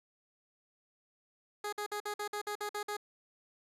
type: tone bursts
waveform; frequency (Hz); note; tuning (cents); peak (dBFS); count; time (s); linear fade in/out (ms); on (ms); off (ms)
15% pulse; 415.3; G#4; 0; -29; 10; 1.64-2.968; 5; 86; 52
effects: resampled to 32000 Hz

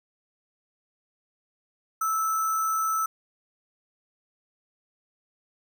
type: tone with sample-and-hold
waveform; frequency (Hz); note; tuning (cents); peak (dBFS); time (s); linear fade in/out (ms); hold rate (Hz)
sine; 1315; E6; -5; -23; 2.01-3.06; 5; 7350
effects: none

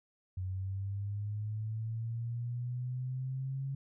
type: linear sweep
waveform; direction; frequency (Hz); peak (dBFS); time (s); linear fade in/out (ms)
sine; up; 91.9 to 137; -34; 0.37-3.75; 5
effects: none

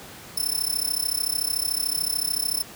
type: tone with amplitude modulation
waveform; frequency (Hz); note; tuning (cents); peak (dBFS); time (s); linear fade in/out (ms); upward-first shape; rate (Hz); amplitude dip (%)
10% pulse; 5300; E8; +9; -14; 0.37-2.63; 5; sine; 33.6; 90
effects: pink hiss -42 dBFS RMS until 2.75 s + high-pass 80 Hz 12 dB/octave

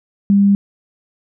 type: tone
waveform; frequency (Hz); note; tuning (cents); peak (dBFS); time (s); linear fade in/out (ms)
sine; 200; G3; +35; -8; 0.3-0.55; 0
effects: none

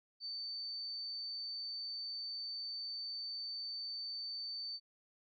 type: tone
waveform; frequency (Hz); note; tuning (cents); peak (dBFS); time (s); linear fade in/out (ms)
sine; 4556; C#8; +47; -40; 0.2-4.8; 50
effects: none

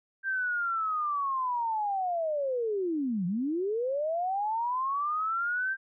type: linear two-way sweep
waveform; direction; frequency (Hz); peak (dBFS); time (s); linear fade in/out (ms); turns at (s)
sine; down then up; 1586 to 168.2 to 1586; -27; 0.23-5.77; 50; 3.26
effects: none

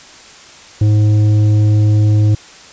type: tone with tanh clipping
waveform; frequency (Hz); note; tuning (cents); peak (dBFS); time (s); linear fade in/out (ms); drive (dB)
sine; 105.7; G#2; +31; -9; 0.81-2.35; 5; 8
effects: white hiss -38 dBFS RMS until 2.72 s + resampled to 16000 Hz

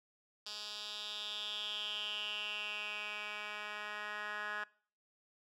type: tone with band-pass filter sweep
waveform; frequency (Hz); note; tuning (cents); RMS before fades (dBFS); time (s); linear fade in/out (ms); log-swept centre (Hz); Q
10% pulse; 209.4; G#3; +15; -42; 0.46-4.64; 5; 4400 to 1700; 5.9
effects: noise-tail reverb RT60 0.5 s tail -23 dB re dry

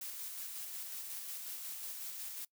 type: noise with tremolo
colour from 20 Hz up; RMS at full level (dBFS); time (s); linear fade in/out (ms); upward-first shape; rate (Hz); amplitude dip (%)
blue; -43; 0.01-2.45; 5; square; 5.5; 25
effects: noise-tail reverb RT60 0.1 s tail -23 dB re dry

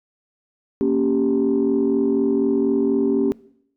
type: chord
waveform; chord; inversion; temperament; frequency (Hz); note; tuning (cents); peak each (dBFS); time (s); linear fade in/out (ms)
sine; G diminished; first; equal; 233.1 / 277.2 / 392; Bb3 / Db4 / G4; 0 / 0 / 0; -21 / -19 / -19; 0.81-3.32; 0
effects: noise-tail reverb RT60 0.7 s tail -22 dB re dry + tanh soft clip ceiling -10 dBFS

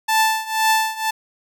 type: tone with tremolo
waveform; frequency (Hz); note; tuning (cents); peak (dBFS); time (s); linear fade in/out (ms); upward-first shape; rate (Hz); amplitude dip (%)
sawtooth; 880; A5; 0; -9; 0.08-1.11; 10; triangle; 2; 90
effects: none

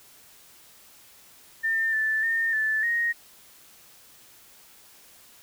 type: tone with pitch steps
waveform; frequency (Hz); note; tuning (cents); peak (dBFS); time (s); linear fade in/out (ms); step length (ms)
sine; 1802 / 1758 / 1822 / 1751 / 1870; A6 / A6 / A#6 / A6 / A#6; +41 / -2 / -40 / -9 / +5; -22; 1.63-3.13; 20; 300
effects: white hiss -53 dBFS RMS until 5.42 s

